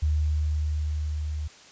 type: tone with level ramp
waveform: sine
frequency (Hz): 76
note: D#2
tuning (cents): -40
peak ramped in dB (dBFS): -20 to -28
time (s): 0.02-1.48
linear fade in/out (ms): 10
effects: white hiss -50 dBFS RMS until 1.71 s + resampled to 16000 Hz